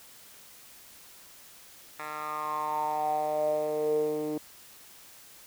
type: tone with band-pass filter sweep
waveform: 10% pulse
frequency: 152.2 Hz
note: D#3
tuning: 38 cents flat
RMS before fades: -30 dBFS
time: 1.99-4.38 s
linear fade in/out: 5 ms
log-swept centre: 1500 to 350 Hz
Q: 7.2
effects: white hiss -52 dBFS RMS until 5.46 s